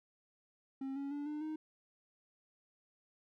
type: tone with pitch steps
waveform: triangle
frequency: 268.7 / 278.7 / 289 / 299.7 / 310.8 Hz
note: C4 / C#4 / D4 / D4 / D#4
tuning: +46 / +9 / -28 / +35 / -2 cents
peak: -36 dBFS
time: 0.81-1.56 s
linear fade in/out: 5 ms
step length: 150 ms
effects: none